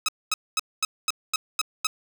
10% pulse tone bursts, 1281 Hz, E6, 50 cents flat, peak -13 dBFS, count 8, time 0.06-1.87 s, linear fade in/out 2 ms, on 25 ms, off 230 ms, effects none

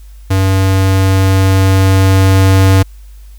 square tone with level ramp, 95.7 Hz, G2, 41 cents flat, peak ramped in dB -9 to -5 dBFS, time 0.3-2.83 s, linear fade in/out 10 ms, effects added 50 Hz sine -31 dBFS peak until 3.38 s + white hiss -50 dBFS RMS until 3.38 s

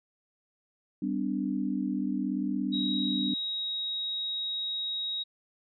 sine chord, G major, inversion none, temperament equal with one note detuned, 196 / 253 / 293.7 Hz, G3 / B3 / D4, 0 / +42 / 0 cents, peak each -32 dBFS, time 1.02-3.34 s, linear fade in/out 5 ms
sine tone with pitch glide, 3816 to 3794 Hz, A#7 to A#7, +40 to +30 cents, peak -30 dBFS, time 2.72-5.24 s, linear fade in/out 20 ms, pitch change -10 cents, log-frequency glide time 3.07-3.7 s
effects none

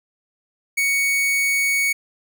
45% pulse tone, 2230 Hz, C#7, 10 cents sharp, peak -17 dBFS, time 0.77-1.93 s, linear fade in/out 10 ms, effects none

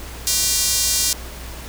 square tone with high-pass filter, 215.6 Hz, A3, 35 cents flat, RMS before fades -19 dBFS, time 0.27-1.13 s, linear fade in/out 0 ms, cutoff 5700 Hz, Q 1.3, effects added 60 Hz sine -34 dBFS peak until 1.68 s + pink hiss -36 dBFS RMS until 1.68 s

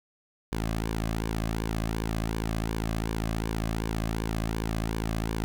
sawtooth tone with flanger, 55 Hz, A1, in tune, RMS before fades -30 dBFS, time 0.52-5.44 s, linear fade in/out 0 ms, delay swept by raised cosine 1.5 to 2.21 ms, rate 2.7 Hz, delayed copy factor -0.6, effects none

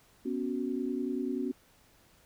sine chord, B suspended second, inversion none, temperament equal, 246.9 / 277.2 / 370 Hz, B3 / C#4 / F#4, 0 / 0 / 0 cents, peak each -34 / -34 / -36 dBFS, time 0.25-1.52 s, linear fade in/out 10 ms, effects pink hiss -63 dBFS RMS until 2.25 s

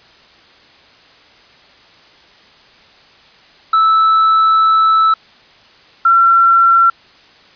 triangle / sine tone pair in turn, 1313 / 1357.7 Hz, E6 / F6, -7 / -49 cents, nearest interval minor second, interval 58 cents, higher second, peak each -6 dBFS, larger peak neither, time 3.73-5.14 / 6.05-6.9 s, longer first, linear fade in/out 5 ms, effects white hiss -45 dBFS RMS until 7.55 s + resampled to 11025 Hz

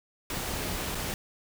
pink noise with dropouts, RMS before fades -33 dBFS, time 0.3-1.14 s, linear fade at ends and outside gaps 1 ms, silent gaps 0.948-0.952 s, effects none

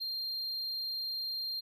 triangle tone, 4190 Hz, C8, 2 cents sharp, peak -33 dBFS, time 0-1.61 s, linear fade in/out 20 ms, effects none

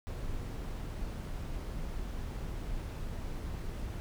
brown noise, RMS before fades -38 dBFS, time 0.07-4 s, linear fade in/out 0 ms, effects none

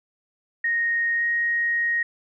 sine tone with pitch glide, 1863 to 1874.9 Hz, A#6 to A#6, -2 to +9 cents, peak -20 dBFS, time 0.64-2.03 s, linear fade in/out 5 ms, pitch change +11 cents, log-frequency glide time 1.17-1.23 s, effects none

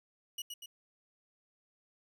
sawtooth tone with echo, 2910 Hz, F#7, 29 cents flat, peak -34 dBFS, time 0.38-0.42 s, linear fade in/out 5 ms, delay 120 ms, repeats 2, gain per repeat -4 dB, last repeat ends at 0.66 s, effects none

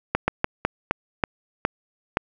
slowing click train, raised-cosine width 0.5 ms, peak -4 dBFS, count 8, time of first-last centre 0.15-2.171 s, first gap 130 ms, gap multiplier 1.26, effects none

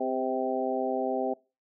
harmonic tone with a mistuned harmonic, 129.7 Hz, C3, 15 cents flat, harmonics 2 / 3 / 4 / 5 / 6, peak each -33 / -33 / -33 / -33 / -33 dBFS, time 0-1.34 s, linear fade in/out 10 ms, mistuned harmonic 3, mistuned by +33 cents, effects noise-tail reverb RT60 0.3 s tail -23 dB re dry

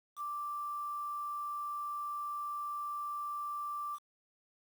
sine tone with quantisation, 1175 Hz, D6, 1 cent sharp, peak -36 dBFS, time 0.16-3.99 s, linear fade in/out 50 ms, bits 9, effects none

